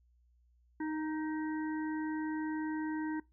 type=harmonic tone with a mistuned harmonic; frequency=310.9 Hz; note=D#4; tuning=1 cent flat; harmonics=1 / 3 / 5 / 6; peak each=-34 / -44 / -48 / -50 dBFS; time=0.8-3.2 s; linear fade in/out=5 ms; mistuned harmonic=6; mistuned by=+24 cents; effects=noise-tail reverb RT60 0.2 s tail -22 dB re dry + added 60 Hz sine -65 dBFS peak until 3.32 s